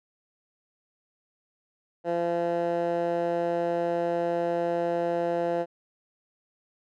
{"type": "tone with band-pass filter", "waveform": "15% pulse", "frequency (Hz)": 171.2, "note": "F3", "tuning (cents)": -34, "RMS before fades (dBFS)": -27, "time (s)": [2.04, 5.66], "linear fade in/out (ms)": 50, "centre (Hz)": 590, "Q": 1.7, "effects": []}